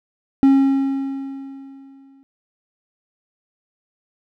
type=tone with exponential decay; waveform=triangle; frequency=271.9 Hz; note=C#4; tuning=33 cents flat; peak=-6 dBFS; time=0.43-2.23 s; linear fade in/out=0 ms; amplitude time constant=390 ms; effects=none